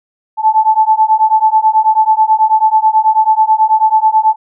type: beating tone pair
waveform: sine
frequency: 868 / 877.2 Hz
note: A5 / A5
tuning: -24 / -6 cents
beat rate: 9.2 Hz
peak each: -10 dBFS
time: 0.37-4.36 s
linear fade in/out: 50 ms
effects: none